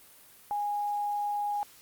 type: tone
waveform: sine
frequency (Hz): 824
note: G#5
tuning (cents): -14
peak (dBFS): -28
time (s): 0.51-1.63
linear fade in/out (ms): 0
effects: white hiss -55 dBFS RMS until 1.81 s + Opus 32 kbps